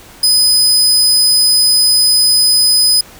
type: tone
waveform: sawtooth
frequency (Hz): 5010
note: D#8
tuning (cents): +11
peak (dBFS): -5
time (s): 0.23-3.01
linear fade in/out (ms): 5
effects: pink hiss -38 dBFS RMS until 3.19 s